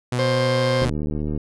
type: tone with vibrato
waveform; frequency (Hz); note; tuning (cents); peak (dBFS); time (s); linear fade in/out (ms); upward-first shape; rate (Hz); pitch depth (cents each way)
sawtooth; 123.47; B2; 0; -17; 0.12-0.9; 5; square; 13; 9
type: harmonic tone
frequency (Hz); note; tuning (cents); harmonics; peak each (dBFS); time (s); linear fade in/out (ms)
527; C5; +12; 1 / 2 / 3 / 4 / 6 / 7 / 8 / 9 / 10; -20 / -30 / -34 / -33 / -35 / -42 / -39 / -38 / -40; 0.19-0.85; 0
type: click train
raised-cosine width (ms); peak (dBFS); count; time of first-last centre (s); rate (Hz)
3; -14; 43; 0.82-1.376; 75.5
effects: resampled to 24000 Hz

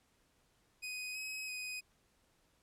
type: tone with pitch steps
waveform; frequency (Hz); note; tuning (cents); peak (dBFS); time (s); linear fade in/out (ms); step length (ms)
sawtooth; 2500 / 2546 / 2502; D#7 / D#7 / D#7; +8 / +39 / +9; -37; 0.82-1.81; 20; 330
effects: pink hiss -73 dBFS RMS until 2.62 s + low-pass 12000 Hz 12 dB/octave

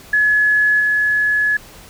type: tone with level steps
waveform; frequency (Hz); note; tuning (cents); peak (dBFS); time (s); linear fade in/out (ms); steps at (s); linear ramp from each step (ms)
sine; 1700; G#6; +40; -11 / -13; 0.13-1.57; 5; 0.8; 2
effects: pink hiss -41 dBFS RMS until 1.89 s

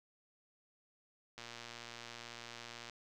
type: click train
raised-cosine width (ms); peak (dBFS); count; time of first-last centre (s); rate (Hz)
0.2; -30; 180; 1.38-2.897; 118
effects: none

